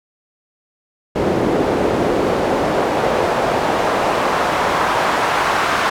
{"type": "noise with band-pass filter sweep", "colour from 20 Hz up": "pink", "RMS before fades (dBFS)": -17, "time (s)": [1.15, 5.9], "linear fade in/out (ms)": 10, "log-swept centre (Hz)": [370, 1200], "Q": 1.2, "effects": []}